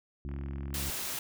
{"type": "harmonic tone", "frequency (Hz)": 69.3, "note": "C#2", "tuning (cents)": 0, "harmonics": [1, 2, 3, 4, 5], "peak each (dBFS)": [-36, -42, -46, -48, -50], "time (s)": [0.25, 0.9], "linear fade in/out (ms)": 0}
{"type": "click train", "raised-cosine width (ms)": 0.5, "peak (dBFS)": -36, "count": 23, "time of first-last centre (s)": [0.29, 0.828], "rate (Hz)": 40.9}
{"type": "noise", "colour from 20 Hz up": "white", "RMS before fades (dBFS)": -36, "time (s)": [0.74, 1.19], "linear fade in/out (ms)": 2}
{"effects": []}